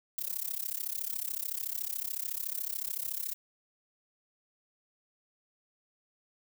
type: noise with amplitude modulation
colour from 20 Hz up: violet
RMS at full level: -32 dBFS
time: 0.18-3.34 s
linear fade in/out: 0 ms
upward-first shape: sine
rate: 33.8 Hz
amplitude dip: 95%
effects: none